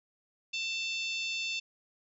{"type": "harmonic tone with a mistuned harmonic", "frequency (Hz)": 890, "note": "A5", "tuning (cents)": 20, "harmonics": [3, 4, 5, 6, 7, 8], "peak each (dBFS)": [-34, -38, -42, -45, -49, -50], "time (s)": [0.53, 1.6], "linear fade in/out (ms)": 10, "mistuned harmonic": 6, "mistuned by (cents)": -22, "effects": []}